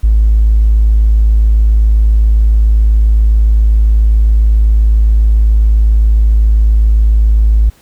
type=tone with tanh clipping; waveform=triangle; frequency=53.7 Hz; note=A1; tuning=41 cents flat; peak=-4 dBFS; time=0.03-7.7 s; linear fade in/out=10 ms; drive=1 dB; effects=pink hiss -47 dBFS RMS until 7.81 s